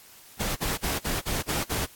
pink noise bursts, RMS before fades -28 dBFS, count 7, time 0.39-1.862 s, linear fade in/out 20 ms, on 170 ms, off 47 ms, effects white hiss -51 dBFS RMS until 1.95 s + AAC 64 kbps

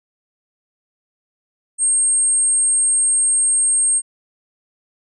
sine tone, 8520 Hz, C9, 30 cents sharp, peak -13 dBFS, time 1.78-4.02 s, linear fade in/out 50 ms, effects none

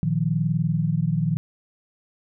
sine chord, Bb suspended fourth, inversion none, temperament equal with one note detuned, 116.54 / 155.56 / 176.34 Hz, Bb2 / Eb3 / F3, 0 / 0 / +17 cents, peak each -27 / -22 / -25 dBFS, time 0.03-1.37 s, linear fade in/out 0 ms, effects none

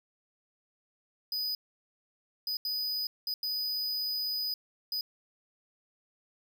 square tone bursts at uneven times, 4978 Hz, D#8, in tune, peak -31 dBFS, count 6, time 1.32-1.55 / 2.47-2.57 / 2.65-3.07 / 3.27-3.34 / 3.43-4.54 / 4.92-5.01 s, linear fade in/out 2 ms, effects none

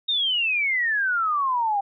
sine exponential sweep, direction down, 3745 to 784 Hz, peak -20 dBFS, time 0.08-1.81 s, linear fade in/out 10 ms, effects none

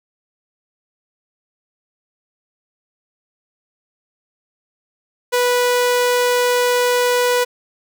sawtooth tone, 491.4 Hz, B4, 9 cents flat, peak -10 dBFS, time 5.32-7.45 s, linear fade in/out 20 ms, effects none

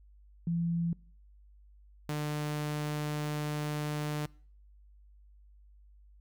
sine / sawtooth tone pair in turn, 169.1 / 149.57 Hz, E3 / D3, +44 / +32 cents, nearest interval major second, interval 212 cents, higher first, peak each -28 dBFS, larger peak neither, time 0.47-0.93 / 2.09-4.26 s, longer second, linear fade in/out 2 ms, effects noise-tail reverb RT60 0.5 s tail -24 dB re dry + added 50 Hz sine -55 dBFS peak until 6.2 s

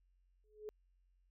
sine tone with exponential growth, 424.9 Hz, G#4, 40 cents sharp, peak -40 dBFS, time 0.44-0.69 s, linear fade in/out 0 ms, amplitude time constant 54 ms, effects added 45 Hz sine -70 dBFS peak until 1.3 s

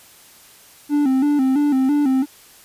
triangle tone with vibrato, 277.2 Hz, C#4, in tune, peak -12 dBFS, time 0.89-2.26 s, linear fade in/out 50 ms, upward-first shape square, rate 3 Hz, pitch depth 92 cents each way, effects white hiss -47 dBFS RMS until 2.64 s + resampled to 32000 Hz

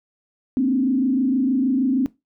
sine tone with frequency modulation, 261.6 Hz, C4, in tune, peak -16 dBFS, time 0.57-2.06 s, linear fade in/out 0 ms, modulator 26.4 Hz, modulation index 0.93, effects noise-tail reverb RT60 0.2 s tail -19 dB re dry

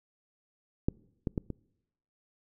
clicks, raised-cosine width 3 ms, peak -13 / -17 / -17 / -23 dBFS, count 4, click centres 0.885 / 1.272 / 1.378 / 1.503 s, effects noise-tail reverb RT60 0.9 s tail -25 dB re dry

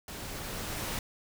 pink noise with level ramp, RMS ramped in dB -42 to -34 dBFS, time 0.08-0.99 s, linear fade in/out 2 ms, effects none

